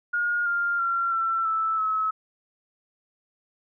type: tone with pitch steps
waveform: sine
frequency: 1428 / 1399.4 / 1371.4 / 1344 / 1317.1 / 1290.7 Hz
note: F6 / F6 / F6 / E6 / E6 / E6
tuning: +38 / +3 / -32 / +33 / -2 / -37 cents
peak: -22 dBFS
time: 0.13-2.11 s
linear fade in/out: 10 ms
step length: 330 ms
effects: none